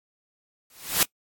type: noise with exponential growth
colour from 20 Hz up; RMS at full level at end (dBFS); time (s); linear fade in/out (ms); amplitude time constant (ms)
white; -17; 0.7-1.03; 2; 70
effects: noise-tail reverb RT60 0.1 s tail -22 dB re dry + AAC 64 kbps